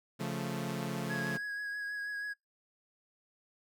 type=chord; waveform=sawtooth; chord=Db augmented; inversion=none; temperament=equal; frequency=138.59 / 174.61 / 220 Hz; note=Db3 / F3 / A3; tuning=0 / 0 / 0 cents; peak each=-35 dBFS; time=0.19-1.38 s; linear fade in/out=20 ms
type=tone with vibrato; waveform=triangle; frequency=1661.2 Hz; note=G#6; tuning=in tune; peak=-34 dBFS; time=1.09-2.34 s; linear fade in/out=20 ms; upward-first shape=triangle; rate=6.2 Hz; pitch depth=25 cents each way
effects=noise-tail reverb RT60 0.2 s tail -26 dB re dry